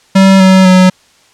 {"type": "tone with pitch steps", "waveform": "square", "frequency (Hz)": [192.5, 188.65, 184.87], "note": ["G3", "F#3", "F#3"], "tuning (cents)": [-31, 34, -1], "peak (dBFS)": -3, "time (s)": [0.15, 0.9], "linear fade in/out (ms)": 10, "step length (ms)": 250, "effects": ["white hiss -47 dBFS RMS until 1.33 s", "low-pass 7000 Hz 12 dB/octave"]}